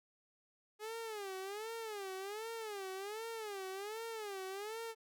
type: tone with vibrato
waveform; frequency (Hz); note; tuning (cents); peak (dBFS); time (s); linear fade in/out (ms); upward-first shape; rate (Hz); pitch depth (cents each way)
sawtooth; 416.1; G#4; +3; -38; 0.79-4.95; 50; sine; 1.3; 170
effects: none